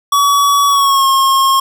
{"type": "tone with pitch glide", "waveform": "square", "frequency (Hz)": [1134, 1077.8], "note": ["C#6", "C#6"], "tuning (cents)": [39, -49], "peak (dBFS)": -9, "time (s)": [0.12, 1.6], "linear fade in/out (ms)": 5, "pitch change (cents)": -88, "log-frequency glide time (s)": [0.67, 1.07], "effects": []}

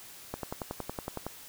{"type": "click train", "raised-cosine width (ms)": 1, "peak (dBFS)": -20, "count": 11, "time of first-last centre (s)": [0.34, 1.266], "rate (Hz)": 10.8, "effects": ["white hiss -49 dBFS RMS until 1.48 s"]}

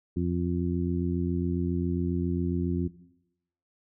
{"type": "harmonic tone", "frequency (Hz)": 87.31, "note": "F2", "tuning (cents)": 0, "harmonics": [1, 2, 3, 4], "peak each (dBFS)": [-30, -29, -31, -33], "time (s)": [0.16, 2.88], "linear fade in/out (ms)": 10, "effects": ["noise-tail reverb RT60 0.8 s tail -17 dB re dry"]}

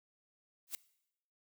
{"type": "noise with exponential growth", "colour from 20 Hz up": "blue", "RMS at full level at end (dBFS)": -34, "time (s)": [0.67, 0.75], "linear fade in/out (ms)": 1, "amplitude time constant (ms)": 16, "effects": ["noise-tail reverb RT60 0.8 s tail -20 dB re dry"]}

